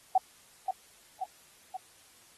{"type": "tone with echo", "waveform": "sine", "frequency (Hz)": 754, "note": "F#5", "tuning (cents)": 32, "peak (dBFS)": -19, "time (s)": [0.15, 0.18], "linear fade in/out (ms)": 5, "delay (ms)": 530, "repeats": 3, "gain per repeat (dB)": -5, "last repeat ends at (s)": 1.77, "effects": ["white hiss -59 dBFS RMS until 2.37 s", "AAC 32 kbps"]}